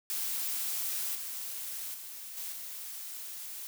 blue noise with level steps, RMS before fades -34 / -39 / -44 / -39 / -42 dBFS, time 0.1-3.67 s, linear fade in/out 0 ms, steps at 1.15 / 1.94 / 2.37 / 2.52 s, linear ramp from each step 2 ms, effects none

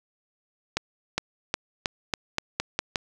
accelerating click train, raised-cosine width 0.2 ms, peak -7 dBFS, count 9, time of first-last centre 0.77-2.958 s, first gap 410 ms, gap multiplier 0.88, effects none

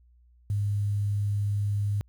sine tone with quantisation, 102.2 Hz, G#2, 27 cents flat, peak -24 dBFS, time 0.5-2.01 s, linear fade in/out 0 ms, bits 9, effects added 60 Hz sine -56 dBFS peak until 2.08 s

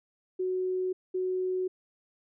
sine tone pair in turn, 370 / 370 Hz, F#4 / F#4, 0 / 0 cents, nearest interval unison, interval 0 cents, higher neither, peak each -27 dBFS, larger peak neither, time 0.39-0.93 / 1.14-1.68 s, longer neither, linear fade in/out 10 ms, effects none

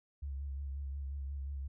sine tone with vibrato, 69.3 Hz, C#2, in tune, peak -37 dBFS, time 0.22-1.68 s, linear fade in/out 10 ms, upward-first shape sine, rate 5.6 Hz, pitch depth 45 cents each way, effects none

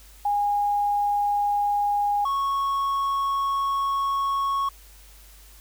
sine / triangle tone pair in turn, 819 / 1104 Hz, G#5 / C#6, -24 / -7 cents, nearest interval perfect fourth, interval 517 cents, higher second, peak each -20 / -20 dBFS, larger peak neither, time 0.25-2.25 / 2.25-4.69 s, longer second, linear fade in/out 5 ms, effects added 50 Hz sine -48 dBFS peak until 5.6 s + white hiss -52 dBFS RMS until 5.6 s

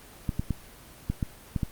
clicks, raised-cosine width 5 ms, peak -14 dBFS, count 7, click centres 0.292 / 0.395 / 0.507 / 1.1 / 1.228 / 1.562 / 1.632 s, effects pink hiss -49 dBFS RMS until 1.71 s + Opus 24 kbps

